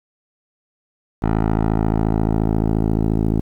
10% pulse tone with low-pass filter sweep, 54.3 Hz, A1, 22 cents flat, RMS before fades -18 dBFS, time 1.22-3.41 s, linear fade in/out 10 ms, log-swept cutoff 1200 to 410 Hz, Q 0.95, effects 8-bit

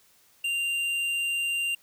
triangle tone with tanh clipping, 2783 Hz, F7, 7 cents flat, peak -27 dBFS, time 0.44-1.75 s, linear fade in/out 5 ms, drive 13 dB, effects white hiss -61 dBFS RMS until 1.82 s

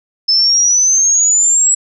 sine exponential sweep, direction up, 5220 to 7800 Hz, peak -8 dBFS, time 0.28-1.75 s, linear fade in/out 10 ms, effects none

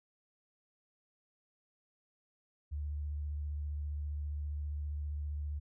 sine tone with vibrato, 73.7 Hz, D2, 7 cents sharp, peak -35 dBFS, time 2.71-5.6 s, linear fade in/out 20 ms, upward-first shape triangle, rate 15 Hz, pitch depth 27 cents each way, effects none

